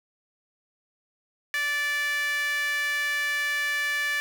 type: tone with high-pass filter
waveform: sawtooth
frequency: 583 Hz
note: D5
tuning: 13 cents flat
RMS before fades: -27 dBFS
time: 1.54-4.2 s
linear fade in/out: 0 ms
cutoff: 1900 Hz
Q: 7.2
effects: none